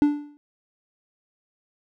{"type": "tone with exponential decay", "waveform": "triangle", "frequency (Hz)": 292.7, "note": "D4", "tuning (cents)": -6, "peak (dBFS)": -10, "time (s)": [0.02, 0.37], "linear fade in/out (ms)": 0, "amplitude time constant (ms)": 74, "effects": []}